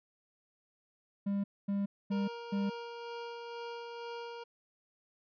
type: tone bursts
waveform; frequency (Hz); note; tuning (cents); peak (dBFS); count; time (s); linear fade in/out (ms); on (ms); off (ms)
triangle; 200; G3; +35; -28; 4; 1.26-2.7; 10; 180; 240
type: tone with tremolo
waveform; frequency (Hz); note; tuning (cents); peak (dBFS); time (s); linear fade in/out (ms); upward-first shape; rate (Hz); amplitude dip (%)
25% pulse; 470; A#4; +14; -36; 2.11-4.44; 10; sine; 2.1; 30
effects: resampled to 11025 Hz